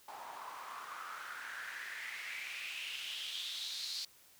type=noise with band-pass filter sweep; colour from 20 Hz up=white; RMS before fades=-44 dBFS; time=0.08-4.05 s; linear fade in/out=5 ms; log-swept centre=840 to 4500 Hz; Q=5.1; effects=white hiss -63 dBFS RMS until 4.39 s